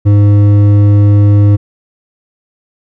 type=tone with hard clipping; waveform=sine; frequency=102.4 Hz; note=G#2; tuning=24 cents flat; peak=-5 dBFS; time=0.05-1.57 s; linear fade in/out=20 ms; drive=8 dB; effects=none